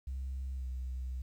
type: tone with pitch glide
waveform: sine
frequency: 66 to 63.71 Hz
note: C2 to C2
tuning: +16 to -45 cents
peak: -34 dBFS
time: 0.07-1.22 s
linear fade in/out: 5 ms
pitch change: -61 cents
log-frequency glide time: 0.55-0.65 s
effects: tanh soft clip ceiling -33 dBFS + 11-bit